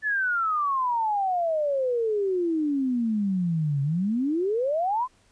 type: exponential two-way sweep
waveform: sine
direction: down then up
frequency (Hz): 1760 to 136.4 to 1060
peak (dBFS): -22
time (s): 0.02-5.08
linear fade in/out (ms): 50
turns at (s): 3.82
effects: pink hiss -62 dBFS RMS until 5.31 s + resampled to 22050 Hz